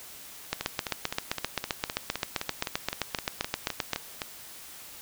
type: two click trains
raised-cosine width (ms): 0.2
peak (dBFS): -13 / -9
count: 15 / 27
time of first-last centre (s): 0.61-4.218 / 0.53-3.933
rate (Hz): 3.88 / 7.64
effects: white hiss -46 dBFS RMS until 5.01 s